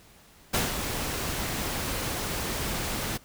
pink noise with ADSR envelope, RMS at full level -24 dBFS, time 0.53-3.18 s, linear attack 15 ms, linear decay 150 ms, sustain -7 dB, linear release 19 ms, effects pink hiss -55 dBFS RMS until 3.24 s

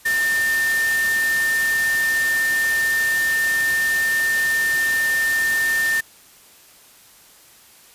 sine tone in noise, 1800 Hz, A6, 39 cents sharp, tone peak -17 dBFS, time 0.05-6.01 s, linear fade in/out 10 ms, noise white, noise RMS -28 dBFS, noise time 0.05-6.01 s, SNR +8 dB, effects white hiss -49 dBFS RMS until 7.94 s + resampled to 32000 Hz

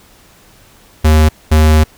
square tone pair in turn, 77.6 / 77.6 Hz, D#2 / D#2, -4 / -4 cents, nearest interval unison, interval 0 cents, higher neither, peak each -6 / -6 dBFS, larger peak neither, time 1.04-1.29 / 1.51-1.84 s, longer second, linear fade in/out 10 ms, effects pink hiss -45 dBFS RMS until 1.97 s

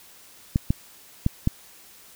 clicks, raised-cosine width 5 ms, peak -7 dBFS, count 4, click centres 0.559 / 0.705 / 1.264 / 1.474 s, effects white hiss -50 dBFS RMS until 2.15 s

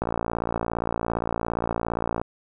click train, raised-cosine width 1 ms, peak -11 dBFS, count 127, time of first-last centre 0.02-2.215 s, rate 57.4 Hz, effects none

